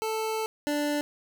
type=tone pair in turn; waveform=25% pulse; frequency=440 / 293.7 Hz; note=A4 / D4; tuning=0 / 0 cents; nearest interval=perfect fifth; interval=700 cents; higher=first; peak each=-24 / -22 dBFS; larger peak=second; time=0.02-0.46 / 0.67-1.01 s; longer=first; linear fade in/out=0 ms; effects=none